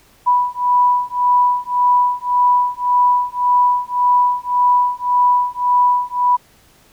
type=beating tone pair; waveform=sine; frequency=984 / 985.8 Hz; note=B5 / B5; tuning=-7 / -3 cents; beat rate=1.8 Hz; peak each=-15 dBFS; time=0.26-6.37 s; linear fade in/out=20 ms; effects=pink hiss -51 dBFS RMS until 6.92 s